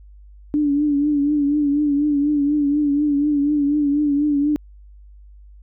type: tone with vibrato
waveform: sine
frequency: 290.9 Hz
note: D4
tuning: 16 cents flat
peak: -15 dBFS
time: 0.54-4.56 s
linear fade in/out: 0 ms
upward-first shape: triangle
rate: 4.1 Hz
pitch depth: 67 cents each way
effects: added 50 Hz sine -41 dBFS peak until 5.62 s